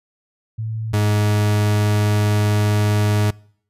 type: tone pair in turn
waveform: sine / 40% pulse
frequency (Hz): 110.9 / 104.68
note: A2 / G#2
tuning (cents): +14 / +14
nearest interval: minor second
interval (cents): 100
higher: first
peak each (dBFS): -22 / -14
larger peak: second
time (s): 0.58-0.93 / 0.93-3.31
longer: second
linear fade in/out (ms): 10
effects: noise-tail reverb RT60 0.6 s tail -25 dB re dry + resampled to 32000 Hz